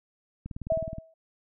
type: click train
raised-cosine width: 5 ms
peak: -24 dBFS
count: 11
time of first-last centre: 0.46-0.984 s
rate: 19.1 Hz
type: tone with exponential decay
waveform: sine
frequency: 648 Hz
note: E5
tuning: 30 cents flat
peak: -20 dBFS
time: 0.7-1.14 s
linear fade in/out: 5 ms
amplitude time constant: 95 ms
effects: none